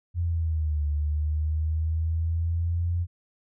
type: linear two-way sweep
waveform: sine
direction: down then up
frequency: 87.31 to 73.42 to 87.31 Hz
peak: -23 dBFS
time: 0.14-3.07 s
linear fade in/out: 50 ms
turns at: 0.85 s
effects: none